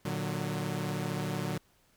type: chord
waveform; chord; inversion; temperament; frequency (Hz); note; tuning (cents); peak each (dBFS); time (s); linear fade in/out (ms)
sawtooth; Bb augmented; none; equal with one note detuned; 116.54 / 149.31 / 185; Bb2 / D3 / F#3; 0 / +29 / 0; -34 / -31 / -32; 0.05-1.58; 5
effects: pink hiss -67 dBFS RMS until 1.96 s